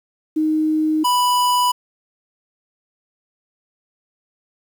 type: tone pair in turn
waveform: sine / square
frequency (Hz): 311.1 / 987.7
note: D#4 / B5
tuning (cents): 0 / 0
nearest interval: octave + minor sixth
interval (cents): 2000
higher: second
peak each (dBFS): -15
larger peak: neither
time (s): 0.36-1.04 / 1.04-1.72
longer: neither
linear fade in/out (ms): 10
effects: 8-bit